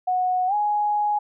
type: tone with pitch glide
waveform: sine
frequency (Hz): 734 to 833.5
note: F#5 to G#5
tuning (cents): -14 to +6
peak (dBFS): -19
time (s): 0.07-1.19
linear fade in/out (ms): 10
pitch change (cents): +220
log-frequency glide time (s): 0.47-0.54
effects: none